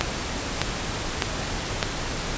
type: click train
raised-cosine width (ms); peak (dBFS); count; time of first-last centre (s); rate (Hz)
0.2; -3; 4; 0.01-1.828; 1.65
effects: pink hiss -29 dBFS RMS until 2.37 s + resampled to 16000 Hz